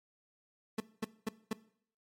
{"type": "tone bursts", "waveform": "30% pulse", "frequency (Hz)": 220, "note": "A3", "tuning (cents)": 0, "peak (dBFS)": -29, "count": 4, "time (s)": [0.78, 1.532], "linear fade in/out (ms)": 5, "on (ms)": 23, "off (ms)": 220, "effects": ["noise-tail reverb RT60 0.6 s tail -19 dB re dry", "MP3 64 kbps"]}